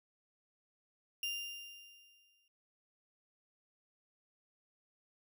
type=tone with exponential decay; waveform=35% pulse; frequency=2798 Hz; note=F7; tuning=3 cents sharp; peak=-33 dBFS; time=1.23-2.48 s; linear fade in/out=2 ms; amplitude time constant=270 ms; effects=none